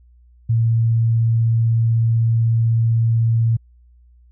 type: tone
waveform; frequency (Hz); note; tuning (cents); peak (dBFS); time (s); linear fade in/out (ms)
sine; 114.5; A#2; -31; -13; 0.49-3.57; 10
effects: added 60 Hz sine -47 dBFS peak until 4.31 s